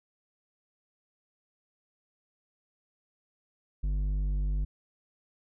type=tone with low-pass filter; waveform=square; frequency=49.35 Hz; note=G1; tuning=12 cents sharp; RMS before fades=-29 dBFS; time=3.83-4.65 s; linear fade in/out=10 ms; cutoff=140 Hz; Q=0.67; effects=none